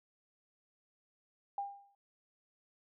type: tone with exponential decay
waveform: sine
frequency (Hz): 801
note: G5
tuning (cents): +37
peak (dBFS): -32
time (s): 1.58-1.95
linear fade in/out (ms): 2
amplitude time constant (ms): 80
effects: none